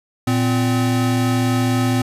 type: tone pair together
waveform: square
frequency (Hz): 116.1 / 256.2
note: A#2 / C4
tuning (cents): -7 / -36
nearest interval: octave + major second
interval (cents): 1371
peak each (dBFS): -19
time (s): 0.27-2.02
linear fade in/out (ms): 5
effects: resampled to 32000 Hz